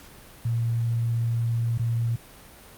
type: tone with dropouts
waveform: sine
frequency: 116.54 Hz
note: A#2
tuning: in tune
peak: -22 dBFS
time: 0.45-2.16 s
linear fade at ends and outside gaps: 5 ms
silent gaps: 1.778-1.794 s
effects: pink hiss -48 dBFS RMS until 2.77 s + Opus 48 kbps